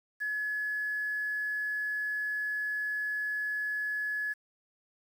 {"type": "tone with quantisation", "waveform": "sine", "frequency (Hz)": 1700, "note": "G#6", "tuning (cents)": 40, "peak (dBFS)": -30, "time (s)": [0.2, 4.34], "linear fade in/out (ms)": 20, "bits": 9, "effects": []}